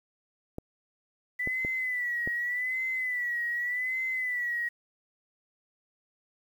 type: clicks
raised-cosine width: 2 ms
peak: -22 dBFS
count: 4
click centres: 0.584 / 1.474 / 1.649 / 2.275 s
type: tone with vibrato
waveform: sine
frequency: 1975.5 Hz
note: B6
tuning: in tune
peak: -28 dBFS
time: 1.39-4.69 s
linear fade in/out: 10 ms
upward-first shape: sine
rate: 0.85 Hz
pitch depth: 70 cents each way
effects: 9-bit